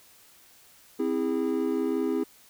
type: chord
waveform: triangle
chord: C augmented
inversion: none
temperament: just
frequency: 261.6 / 327 / 408.8 Hz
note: C4 / E4 / G#4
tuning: 0 / -14 / -27 cents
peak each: -27 dBFS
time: 0.99-2.24 s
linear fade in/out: 10 ms
effects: white hiss -56 dBFS RMS until 2.49 s